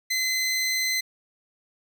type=tone; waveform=20% pulse; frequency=2045 Hz; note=C7; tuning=40 cents flat; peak=-18 dBFS; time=0.1-1.01 s; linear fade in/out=10 ms; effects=none